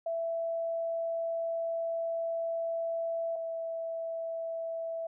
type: tone pair in turn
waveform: sine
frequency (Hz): 664 / 659.4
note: E5 / E5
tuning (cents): +12 / 0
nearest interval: unison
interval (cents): 12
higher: first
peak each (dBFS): -30 / -33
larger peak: first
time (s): 0.06-3.36 / 3.36-5.07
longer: first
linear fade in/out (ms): 5
effects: none